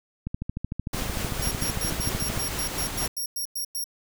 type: click train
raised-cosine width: 5 ms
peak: -17 dBFS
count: 29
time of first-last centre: 0.27-2.375 s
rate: 13.3 Hz
type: noise with tremolo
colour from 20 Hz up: pink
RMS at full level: -30 dBFS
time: 0.93-3.08 s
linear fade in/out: 5 ms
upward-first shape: triangle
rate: 4.4 Hz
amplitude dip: 35%
type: tone bursts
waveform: 10% pulse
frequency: 5590 Hz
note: F8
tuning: 1 cent sharp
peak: -22 dBFS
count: 13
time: 1.42-3.842 s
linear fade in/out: 5 ms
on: 94 ms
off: 100 ms
effects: none